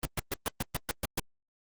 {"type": "noise bursts", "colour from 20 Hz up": "pink", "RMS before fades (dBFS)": -30, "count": 9, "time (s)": [0.03, 1.197], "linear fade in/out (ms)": 2, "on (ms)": 23, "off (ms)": 120, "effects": ["Opus 32 kbps"]}